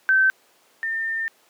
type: tone pair in turn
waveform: sine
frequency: 1544 / 1806.2 Hz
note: G6 / A6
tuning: -27 / +45 cents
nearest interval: minor third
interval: 272 cents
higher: second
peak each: -14 / -23 dBFS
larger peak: first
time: 0.09-0.3 / 0.83-1.28 s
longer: second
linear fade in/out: 0 ms
effects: pink hiss -58 dBFS RMS until 1.49 s + high-pass 400 Hz 12 dB/octave